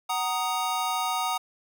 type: chord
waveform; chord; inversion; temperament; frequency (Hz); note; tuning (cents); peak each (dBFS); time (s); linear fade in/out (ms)
square; D# minor; first; just; 746.7 / 933.4 / 1244.5; F#5 / A#5 / D#6; +16 / +2 / 0; -31; 0.09-1.38; 10
effects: none